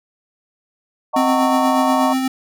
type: chord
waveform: sine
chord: D# minor seventh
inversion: none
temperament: equal with one note detuned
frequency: 622.3 / 740 / 910 / 1108.7 Hz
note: D#5 / F#5 / A#5 / C#6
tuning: 0 / 0 / -42 / 0 cents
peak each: -21 dBFS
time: 1.13-2.14 s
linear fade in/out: 20 ms
type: tone with tremolo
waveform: square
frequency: 261.6 Hz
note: C4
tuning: in tune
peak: -16 dBFS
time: 1.16-2.28 s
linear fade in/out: 5 ms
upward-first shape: sine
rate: 8.3 Hz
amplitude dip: 35%
effects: none